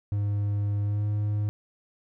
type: tone with pitch glide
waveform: triangle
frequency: 102.3 to 104.33 Hz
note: G#2 to G#2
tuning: -26 to +8 cents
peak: -22 dBFS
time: 0.12-1.49 s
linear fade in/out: 0 ms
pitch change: +34 cents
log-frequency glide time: 0.83-1.05 s
effects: none